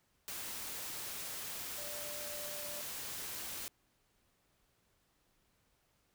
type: tone in noise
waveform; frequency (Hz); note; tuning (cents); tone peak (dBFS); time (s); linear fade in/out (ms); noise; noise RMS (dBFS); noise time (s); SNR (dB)
sine; 590; D5; +8; -48; 1.78-2.81; 0; white; -43; 0.28-3.68; -8
effects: pink hiss -75 dBFS RMS until 6.14 s